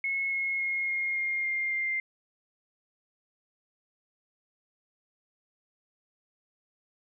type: tone with pitch steps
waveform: sine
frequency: 2181 / 2167 / 2153 / 2140 / 2126 / 2113 / 2099 Hz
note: C#7 / C#7 / C7 / C7 / C7 / C7 / C7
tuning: -29 / -40 / +49 / +38 / +27 / +16 / +5 cents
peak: -27 dBFS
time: 0.04-2 s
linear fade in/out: 2 ms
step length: 280 ms
effects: none